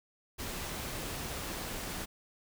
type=noise; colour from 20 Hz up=pink; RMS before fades=-39 dBFS; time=0.38-2.06 s; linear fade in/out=20 ms; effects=none